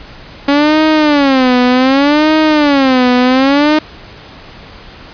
sawtooth tone with vibrato, 278.5 Hz, C#4, 8 cents sharp, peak -3 dBFS, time 0.48-3.79 s, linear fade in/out 5 ms, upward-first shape sine, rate 0.66 Hz, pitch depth 200 cents each way, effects pink hiss -34 dBFS RMS until 5.13 s + resampled to 11025 Hz

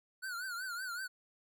square tone with vibrato, 1463 Hz, F#6, 20 cents flat, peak -39 dBFS, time 0.22-1.08 s, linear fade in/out 20 ms, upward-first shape triangle, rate 5.3 Hz, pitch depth 130 cents each way, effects none

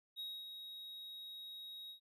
triangle tone with ADSR envelope, 3788 Hz, A#7, 27 cents sharp, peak -40 dBFS, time 0.16-2 s, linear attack 35 ms, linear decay 250 ms, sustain -6 dB, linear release 100 ms, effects none

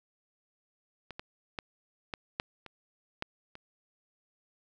clicks, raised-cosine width 0.3 ms, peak -26 / -23 / -19 / -19 / -14 / -29 / -17 / -30 dBFS, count 8, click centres 1.107 / 1.195 / 1.588 / 2.138 / 2.399 / 2.663 / 3.224 / 3.554 s, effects none

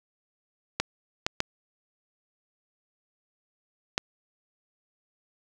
clicks, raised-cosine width 0.2 ms, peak -7 dBFS, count 4, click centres 0.8 / 1.265 / 1.404 / 3.979 s, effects none

